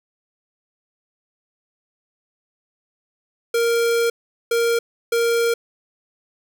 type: tone bursts at uneven times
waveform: square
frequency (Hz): 466.2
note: A#4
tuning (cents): 0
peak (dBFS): -17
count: 3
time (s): 3.54-4.1 / 4.51-4.79 / 5.12-5.54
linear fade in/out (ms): 5
effects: none